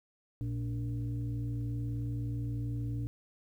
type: tone with frequency modulation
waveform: sine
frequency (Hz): 116.54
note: A#2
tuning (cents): 0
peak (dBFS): -32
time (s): 0.41-3.07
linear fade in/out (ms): 0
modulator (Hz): 174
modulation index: 0.69
effects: 11-bit